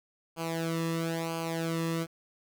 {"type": "tone with flanger", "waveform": "sawtooth", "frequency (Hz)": 164.81, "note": "E3", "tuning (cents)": 0, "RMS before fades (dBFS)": -32, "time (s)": [0.36, 2.07], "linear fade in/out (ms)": 50, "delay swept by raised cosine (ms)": [0.53, 1.33], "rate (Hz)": 1, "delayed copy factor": -0.8, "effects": ["9-bit"]}